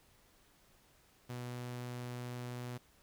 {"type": "tone", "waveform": "sawtooth", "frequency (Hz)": 122.9, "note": "B2", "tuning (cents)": -8, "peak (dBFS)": -37, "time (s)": [1.29, 2.78], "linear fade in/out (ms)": 10, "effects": ["pink hiss -67 dBFS RMS until 3.02 s"]}